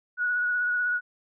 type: tone with vibrato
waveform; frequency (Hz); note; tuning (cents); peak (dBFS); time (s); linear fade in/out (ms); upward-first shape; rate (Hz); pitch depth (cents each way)
sine; 1463; F#6; -20; -23; 0.17-1.01; 50; sine; 16; 17
effects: none